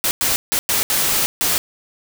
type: noise bursts at uneven times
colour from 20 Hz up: white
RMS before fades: -18 dBFS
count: 6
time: 0.04-0.11 / 0.21-0.36 / 0.52-0.59 / 0.69-0.83 / 0.9-1.26 / 1.41-1.58 s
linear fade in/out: 0 ms
effects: none